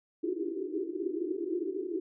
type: band-pass noise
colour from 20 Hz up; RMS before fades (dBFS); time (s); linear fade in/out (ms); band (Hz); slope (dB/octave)
pink; -34; 0.23-2; 10; 310 to 400; 96
effects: none